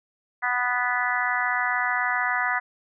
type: harmonic tone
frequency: 246.9 Hz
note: B3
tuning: in tune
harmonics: 3 / 4 / 5 / 6 / 7 / 8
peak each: -30 / -30 / -30 / -29 / -28 / -28 dBFS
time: 0.42-2.6 s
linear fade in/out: 20 ms
effects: none